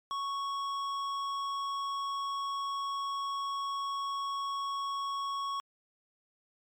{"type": "tone with hard clipping", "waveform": "triangle", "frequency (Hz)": 1108.7, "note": "C#6", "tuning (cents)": 0, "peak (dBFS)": -34, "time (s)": [0.11, 5.6], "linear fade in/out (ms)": 0, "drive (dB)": 14, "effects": ["MP3 96 kbps"]}